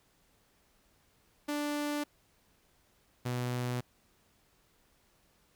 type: tone pair in turn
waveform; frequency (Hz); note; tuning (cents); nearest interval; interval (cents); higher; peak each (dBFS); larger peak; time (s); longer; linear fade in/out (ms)
sawtooth; 293.7 / 123.49; D4 / B2; 0 / 0; octave + minor third; 1500; first; -28; neither; 1.48-2.04 / 3.25-3.81; neither; 10
effects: pink hiss -69 dBFS RMS until 5.55 s